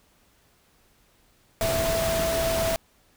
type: tone in noise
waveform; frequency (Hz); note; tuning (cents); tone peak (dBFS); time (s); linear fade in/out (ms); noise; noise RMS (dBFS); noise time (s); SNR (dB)
sine; 659.3; E5; 0; -24; 1.61-2.76; 0; pink; -28; 1.61-2.76; +1
effects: pink hiss -62 dBFS RMS until 3.16 s